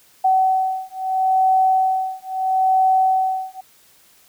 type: beating tone pair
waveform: sine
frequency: 756 / 756.76 Hz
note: F#5 / F#5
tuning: +37 / +39 cents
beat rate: 0.76 Hz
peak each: -18 dBFS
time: 0.24-3.61 s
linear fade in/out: 10 ms
effects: white hiss -53 dBFS RMS until 4.28 s